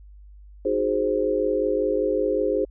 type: chord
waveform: sine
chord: Ab dominant seventh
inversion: second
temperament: equal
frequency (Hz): 311.1 / 370 / 415.3 / 523.3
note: Eb4 / Gb4 / Ab4 / C5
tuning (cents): 0 / 0 / 0 / 0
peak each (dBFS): -28 / -28 / -24 / -24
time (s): 0.65-2.65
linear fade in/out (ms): 5
effects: added 50 Hz sine -43 dBFS peak until 2.7 s